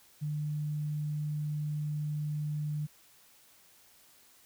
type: tone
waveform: sine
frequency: 150 Hz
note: D3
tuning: 37 cents sharp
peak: -31 dBFS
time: 0.21-2.87 s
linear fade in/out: 20 ms
effects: white hiss -61 dBFS RMS until 4.45 s